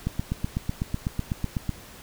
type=click train; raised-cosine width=5 ms; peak=-13 dBFS; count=14; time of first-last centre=0.07-1.693 s; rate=8.01 Hz; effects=pink hiss -46 dBFS RMS until 2.02 s